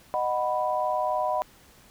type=chord; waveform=sine; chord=B major; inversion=first; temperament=just; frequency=617.4 / 740.8 / 987.8 Hz; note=D#5 / F#5 / B5; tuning=-14 / +2 / 0 cents; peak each=-28 dBFS; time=0.14-1.42 s; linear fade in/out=0 ms; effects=pink hiss -55 dBFS RMS until 1.9 s